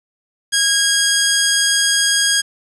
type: tone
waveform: 10% pulse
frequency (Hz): 1637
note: G#6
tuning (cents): -25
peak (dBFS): -4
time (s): 0.52-2.42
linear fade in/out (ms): 20
effects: resampled to 24000 Hz + 7-bit